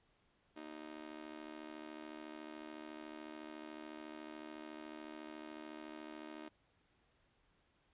sawtooth tone with amplitude modulation, 310.8 Hz, D#4, 2 cents flat, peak -40 dBFS, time 0.56-6.49 s, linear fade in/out 10 ms, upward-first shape sine, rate 73.9 Hz, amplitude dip 95%, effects pink hiss -75 dBFS RMS until 7.93 s + resampled to 8000 Hz

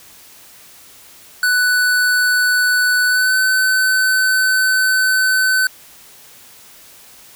square tone with pitch glide, 1489 to 1518.5 Hz, F#6 to F#6, +11 to +44 cents, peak -13 dBFS, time 1.43-5.67 s, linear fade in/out 2 ms, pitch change +33 cents, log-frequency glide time 3.07-3.37 s, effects white hiss -43 dBFS RMS until 7.35 s

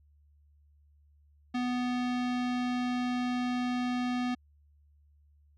square tone with low-pass filter, 247.6 Hz, B3, 5 cents sharp, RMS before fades -31 dBFS, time 1.54-4.35 s, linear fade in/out 10 ms, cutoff 3900 Hz, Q 0.99, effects added 73 Hz sine -60 dBFS peak until 5.57 s

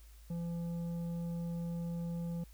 sine tone with tanh clipping, 170 Hz, F3, 46 cents flat, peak -37 dBFS, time 0.3-2.44 s, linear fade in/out 5 ms, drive 8 dB, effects added 54 Hz sine -53 dBFS peak until 2.53 s + white hiss -65 dBFS RMS until 2.53 s

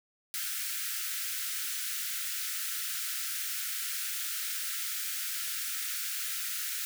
white high-pass noise, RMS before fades -35 dBFS, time 0.34-6.85 s, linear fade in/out 0 ms, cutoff 1300 Hz, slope 96 dB/octave, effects none

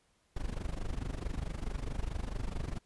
brown noise with amplitude modulation, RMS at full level -33 dBFS, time 0.36-2.79 s, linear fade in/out 5 ms, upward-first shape sine, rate 24.6 Hz, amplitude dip 85%, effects pink hiss -72 dBFS RMS until 2.85 s + resampled to 24000 Hz

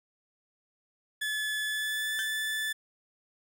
30% pulse tone with pitch glide, 1722 to 1748.1 Hz, A6 to A6, -38 to -12 cents, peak -27 dBFS, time 1.21-2.73 s, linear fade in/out 10 ms, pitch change +26 cents, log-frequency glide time 1.66-2.16 s
35% pulse tone with exponential decay, 1556 Hz, G6, 13 cents flat, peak -30 dBFS, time 2.19-2.34 s, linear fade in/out 0 ms, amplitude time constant 32 ms
effects none

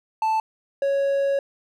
triangle tone pair in turn, 880 / 554.4 Hz, A5 / C#5, 0 / 0 cents, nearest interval minor sixth, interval 800 cents, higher first, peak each -17 dBFS, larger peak neither, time 0.22-0.4 / 0.82-1.39 s, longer second, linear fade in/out 2 ms, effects none

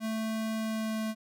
square tone with pitch glide, 220.8 to 219.1 Hz, A3 to A3, +6 to -7 cents, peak -31 dBFS, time 0-1.15 s, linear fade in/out 50 ms, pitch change -13 cents, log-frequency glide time 0.55-1.02 s, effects none

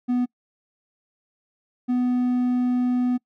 triangle tone pair in turn, 246.9 / 248.3 Hz, B3 / B3, 0 / +9 cents, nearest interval unison, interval 9 cents, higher second, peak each -17 dBFS, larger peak neither, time 0.08-0.26 / 1.88-3.18 s, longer second, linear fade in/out 20 ms, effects noise-tail reverb RT60 0.1 s tail -25 dB re dry

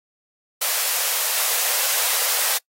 white high-pass noise, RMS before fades -21 dBFS, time 0.61-2.58 s, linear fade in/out 10 ms, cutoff 450 Hz, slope 96 dB/octave, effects noise-tail reverb RT60 0.1 s tail -24 dB re dry + AAC 48 kbps

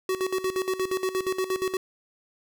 square tone with tremolo, 375.3 Hz, F#4, 25 cents sharp, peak -24 dBFS, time 0.09-1.77 s, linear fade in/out 2 ms, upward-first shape square, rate 8.5 Hz, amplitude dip 75%, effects none

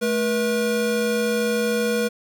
square tone pair together, 216.8 / 481.5 Hz, A3 / B4, -25 / -44 cents, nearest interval octave + major second, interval 1381 cents, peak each -25 / -22 dBFS, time 0.01-2.09 s, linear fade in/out 20 ms, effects none

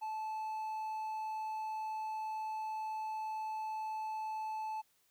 triangle tone, 871 Hz, A5, 18 cents flat, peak -35 dBFS, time 0.01-4.82 s, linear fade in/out 20 ms, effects white hiss -73 dBFS RMS until 5.1 s

